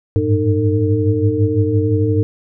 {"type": "tone cluster", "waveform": "sine", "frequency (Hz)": [97.7, 103.2, 109.5, 304.9, 451.6], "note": ["G2", "G#2", "A2", "D#4", "A4"], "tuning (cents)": [-5, -10, -8, -35, 45], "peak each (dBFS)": -19, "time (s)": [0.16, 2.23], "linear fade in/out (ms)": 0, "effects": []}